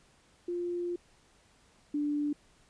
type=tone pair in turn; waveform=sine; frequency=350 / 293.4 Hz; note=F4 / D4; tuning=+4 / -2 cents; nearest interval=minor third; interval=306 cents; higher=first; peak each=-31 / -28 dBFS; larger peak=second; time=0.48-0.96 / 1.94-2.33 s; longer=first; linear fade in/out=5 ms; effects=pink hiss -64 dBFS RMS until 2.69 s + resampled to 22050 Hz